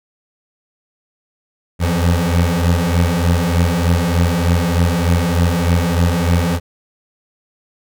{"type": "beating tone pair", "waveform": "25% pulse", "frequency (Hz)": [84.3, 87.6], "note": ["E2", "F2"], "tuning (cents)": [39, 6], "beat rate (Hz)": 3.3, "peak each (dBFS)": -12, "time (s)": [1.79, 6.6], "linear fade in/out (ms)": 50, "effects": []}